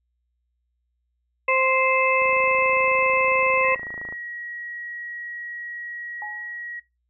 harmonic tone, 523.3 Hz, C5, in tune, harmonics 1 / 2 / 4 / 5, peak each -23 / -23 / -23 / -23 dBFS, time 1.48-3.75 s, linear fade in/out 5 ms
click train, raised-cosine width 1 ms, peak -26 dBFS, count 53, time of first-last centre 2.22-4.125 s, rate 27.3 Hz
sine tone, 1906 Hz, A#6, 38 cents sharp, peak -32 dBFS, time 3.63-6.8 s, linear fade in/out 10 ms
sine tone with exponential decay, 841 Hz, G#5, 22 cents sharp, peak -31 dBFS, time 6.22-6.67 s, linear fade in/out 1 ms, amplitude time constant 97 ms
effects noise-tail reverb RT60 0.2 s tail -18 dB re dry + added 60 Hz sine -70 dBFS peak until 7.09 s

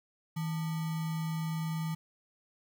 sine tone with sample-and-hold, 160.6 Hz, E3, 45 cents flat, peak -31 dBFS, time 0.36-1.95 s, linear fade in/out 10 ms, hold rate 1050 Hz, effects none

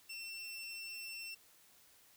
25% pulse tone, 2698 Hz, E7, 40 cents sharp, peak -40 dBFS, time 0.09-1.35 s, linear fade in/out 10 ms, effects white hiss -65 dBFS RMS until 2.16 s

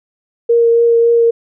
sine tone with vibrato, 466.2 Hz, A#4, in tune, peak -7 dBFS, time 0.49-1.31 s, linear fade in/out 10 ms, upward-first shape triangle, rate 3.6 Hz, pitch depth 13 cents each way, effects none

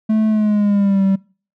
triangle tone with pitch glide, 217.5 to 193.77 Hz, A3 to G3, -20 to -20 cents, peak -10 dBFS, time 0.09-1.16 s, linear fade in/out 10 ms, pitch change -200 cents, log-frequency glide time 0.28-1.03 s, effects noise-tail reverb RT60 0.4 s tail -24 dB re dry

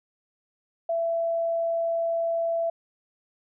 sine tone, 668 Hz, E5, 23 cents sharp, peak -23 dBFS, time 0.89-2.7 s, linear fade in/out 5 ms, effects none

